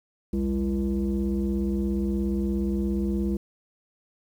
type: tone with frequency modulation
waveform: sine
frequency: 200 Hz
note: G3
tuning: 35 cents sharp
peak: -22 dBFS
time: 0.33-3.37 s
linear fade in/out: 5 ms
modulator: 139 Hz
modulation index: 1.1
effects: tanh soft clip ceiling -18 dBFS + 9-bit